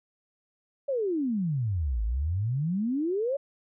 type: exponential two-way sweep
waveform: sine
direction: down then up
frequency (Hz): 578 to 51.5 to 578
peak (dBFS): -25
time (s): 0.88-3.37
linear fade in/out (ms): 10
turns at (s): 2.03
effects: none